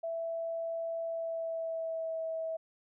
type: tone with pitch glide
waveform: sine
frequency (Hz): 662 to 648.4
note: E5 to E5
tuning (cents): +7 to -29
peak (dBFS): -33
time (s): 0.03-2.57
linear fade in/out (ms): 10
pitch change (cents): -36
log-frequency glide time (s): 1.05-2.22
effects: none